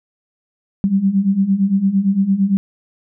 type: beating tone pair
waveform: sine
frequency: 190 / 198.8 Hz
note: F#3 / G3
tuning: +46 / +25 cents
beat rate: 8.8 Hz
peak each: -18 / -14 dBFS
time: 0.84-2.57 s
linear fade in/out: 0 ms
effects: none